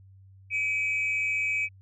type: tone pair together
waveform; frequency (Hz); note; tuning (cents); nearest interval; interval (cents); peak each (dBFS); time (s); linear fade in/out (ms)
sine; 2307 / 2522; D7 / D#7; -31 / +23; major second; 154; -26 / -27; 0.5-1.69; 50
effects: tanh soft clip ceiling -20 dBFS + added 96 Hz sine -50 dBFS peak until 1.81 s